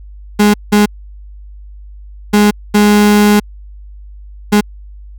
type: tone bursts at uneven times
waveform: 35% pulse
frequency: 207.7 Hz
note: G#3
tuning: in tune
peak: -4 dBFS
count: 5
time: 0.39-0.54 / 0.72-0.86 / 2.33-2.51 / 2.74-3.4 / 4.52-4.61 s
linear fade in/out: 10 ms
effects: added 50 Hz sine -30 dBFS peak until 5.18 s